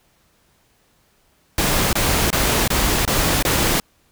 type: noise bursts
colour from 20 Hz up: pink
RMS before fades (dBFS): -18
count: 6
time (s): 1.58-3.8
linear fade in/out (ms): 2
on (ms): 350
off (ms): 24
effects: pink hiss -60 dBFS RMS until 4.11 s